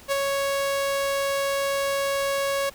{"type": "tone with ADSR envelope", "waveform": "sawtooth", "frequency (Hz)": 554.4, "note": "C#5", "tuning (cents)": 0, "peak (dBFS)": -16, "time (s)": [0.08, 2.7], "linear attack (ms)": 39, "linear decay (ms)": 16, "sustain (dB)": -3, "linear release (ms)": 12, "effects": ["pink hiss -48 dBFS RMS until 2.74 s"]}